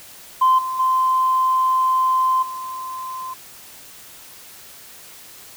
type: tone with level steps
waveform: sine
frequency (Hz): 1036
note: C6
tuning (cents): -17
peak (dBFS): -10 / -22 / -14 / -27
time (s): 0.41-3.34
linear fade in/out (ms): 10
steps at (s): 0.58 / 0.79 / 2.42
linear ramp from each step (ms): 10
effects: tanh soft clip ceiling -8 dBFS + white hiss -42 dBFS RMS until 5.56 s